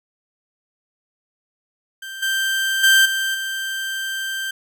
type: tone with level steps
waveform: 30% pulse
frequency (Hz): 1568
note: G6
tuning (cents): 0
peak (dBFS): -28 / -16 / -8 / -17 / -21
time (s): 2.02-4.51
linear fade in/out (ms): 5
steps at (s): 2.22 / 2.83 / 3.05 / 3.34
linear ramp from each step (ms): 10
effects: none